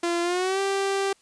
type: tone with pitch glide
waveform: sawtooth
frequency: 343.4 to 392.2 Hz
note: F4 to G4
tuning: -29 to +1 cents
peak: -19 dBFS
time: 0.03-1.13 s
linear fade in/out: 5 ms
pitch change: +230 cents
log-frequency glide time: 0.22-0.6 s
effects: white hiss -61 dBFS RMS until 1.21 s + resampled to 22050 Hz